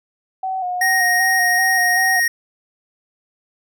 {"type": "tone with vibrato", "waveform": "sine", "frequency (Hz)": 740, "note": "F#5", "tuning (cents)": 0, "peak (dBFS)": -20, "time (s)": [0.43, 2.2], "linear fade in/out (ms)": 5, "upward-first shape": "square", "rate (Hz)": 2.6, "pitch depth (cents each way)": 41}
{"type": "tone", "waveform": "square", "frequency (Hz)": 1868, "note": "A#6", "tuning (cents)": 3, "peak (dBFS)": -15, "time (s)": [0.81, 2.28], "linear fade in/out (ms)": 5}
{"effects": []}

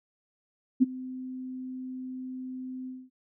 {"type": "tone with ADSR envelope", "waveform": "sine", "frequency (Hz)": 257, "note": "C4", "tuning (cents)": -31, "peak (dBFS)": -14, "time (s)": [0.8, 3.1], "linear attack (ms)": 25, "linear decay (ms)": 22, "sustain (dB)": -21, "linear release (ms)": 230, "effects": []}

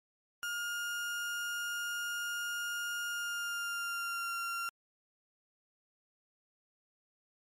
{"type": "tone with pitch glide", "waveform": "35% pulse", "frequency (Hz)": [1418, 1380], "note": ["F6", "F6"], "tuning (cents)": [26, -21], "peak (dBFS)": -33, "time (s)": [0.43, 4.69], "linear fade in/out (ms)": 0, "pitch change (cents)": -47, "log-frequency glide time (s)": [3.08, 4.34], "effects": ["MP3 64 kbps"]}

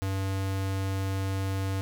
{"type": "tone", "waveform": "square", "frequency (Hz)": 96.5, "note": "G2", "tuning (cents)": -27, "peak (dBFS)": -28, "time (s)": [0.02, 1.81], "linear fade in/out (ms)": 0, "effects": ["10-bit"]}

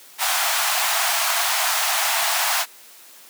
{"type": "high-pass noise", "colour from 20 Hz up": "pink", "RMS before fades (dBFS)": -21, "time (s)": [0.18, 2.66], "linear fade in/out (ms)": 50, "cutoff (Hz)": 650, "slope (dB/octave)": 96, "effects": ["white hiss -46 dBFS RMS until 3.29 s", "high-pass 300 Hz 12 dB/octave"]}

